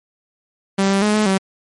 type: tone with pitch steps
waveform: sawtooth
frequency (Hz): 195 / 196.1 / 210.6 / 213.4 / 191.9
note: G3 / G3 / G#3 / G#3 / G3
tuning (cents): -9 / +1 / +24 / +47 / -37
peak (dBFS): -10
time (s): 0.78-1.38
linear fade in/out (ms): 10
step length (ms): 120
effects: MP3 48 kbps